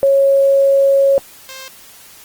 sine / 5% pulse tone pair in turn, 550 / 528 Hz, C#5 / C5, -14 / +16 cents, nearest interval minor second, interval 70 cents, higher first, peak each -8 / -19 dBFS, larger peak first, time 0.03-1.18 / 1.49-1.68 s, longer first, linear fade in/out 0 ms, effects white hiss -41 dBFS RMS until 2.24 s + Opus 24 kbps

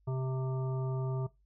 harmonic tone, 130.81 Hz, C3, in tune, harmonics 1 / 3 / 5 / 7 / 9, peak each -31 / -41 / -45 / -48 / -50 dBFS, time 0.07-1.27 s, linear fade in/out 10 ms, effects noise-tail reverb RT60 0.2 s tail -19 dB re dry + added 50 Hz sine -65 dBFS peak until 1.45 s

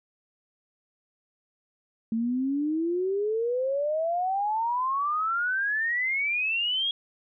sine exponential sweep, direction up, 221.2 to 3322 Hz, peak -24 dBFS, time 2.12-6.91 s, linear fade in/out 2 ms, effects none

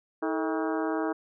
harmonic tone with a mistuned harmonic, 159.8 Hz, D#3, 47 cents sharp, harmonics 2 / 3 / 4 / 5 / 6 / 7 / 8 / 9 / 10, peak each -29 / -33 / -35 / -37 / -39 / -40 / -41 / -42 / -43 dBFS, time 0.22-1.13 s, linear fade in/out 10 ms, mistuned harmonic 3, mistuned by -140 cents, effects none

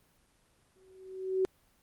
sine tone with exponential growth, 377.3 Hz, F#4, 34 cents sharp, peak -23 dBFS, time 0.76-1.45 s, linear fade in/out 0 ms, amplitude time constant 150 ms, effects pink hiss -68 dBFS RMS until 1.82 s + Opus 24 kbps

